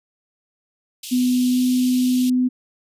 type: high-pass noise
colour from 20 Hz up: pink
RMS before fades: -33 dBFS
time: 1.03-2.3 s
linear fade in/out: 5 ms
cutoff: 2700 Hz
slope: 48 dB/octave
type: tone with pitch glide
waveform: sine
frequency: 250 to 252 Hz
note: B3 to B3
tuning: +21 to +35 cents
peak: -15 dBFS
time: 1.11-2.49 s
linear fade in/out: 20 ms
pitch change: +14 cents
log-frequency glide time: 1.51-1.59 s
effects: resampled to 32000 Hz